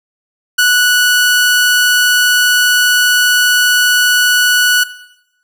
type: tone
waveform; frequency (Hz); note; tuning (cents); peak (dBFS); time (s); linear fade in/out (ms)
sawtooth; 1475; F#6; -6; -4; 0.58-4.84; 10
effects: noise-tail reverb RT60 0.9 s tail -17 dB re dry